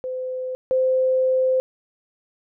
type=tone pair in turn; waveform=sine; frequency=512 / 517.7 Hz; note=C5 / C5; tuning=-38 / -18 cents; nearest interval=unison; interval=20 cents; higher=second; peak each=-25 / -16 dBFS; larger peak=second; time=0.04-0.55 / 0.71-1.6 s; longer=second; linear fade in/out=0 ms; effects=none